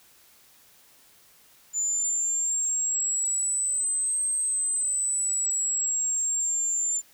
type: exponential two-way sweep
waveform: sine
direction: up then down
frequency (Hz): 7040 to 8340 to 7170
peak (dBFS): -22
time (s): 1.73-7.02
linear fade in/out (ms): 50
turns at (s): 4.26
effects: tanh soft clip ceiling -21 dBFS + white hiss -57 dBFS RMS until 7.13 s